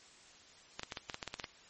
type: clicks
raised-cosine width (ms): 0.2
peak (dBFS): -21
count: 11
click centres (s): 0.795 / 0.833 / 0.922 / 0.972 / 1.098 / 1.144 / 1.228 / 1.277 / 1.341 / 1.398 / 1.442
effects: white hiss -59 dBFS RMS until 1.69 s + MP3 32 kbps